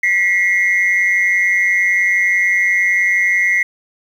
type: tone pair together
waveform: sine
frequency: 1947 / 2136 Hz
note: B6 / C7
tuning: -25 / +35 cents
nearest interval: major second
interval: 160 cents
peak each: -13 dBFS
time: 0.03-3.63 s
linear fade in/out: 5 ms
effects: tanh soft clip ceiling -7 dBFS + 7-bit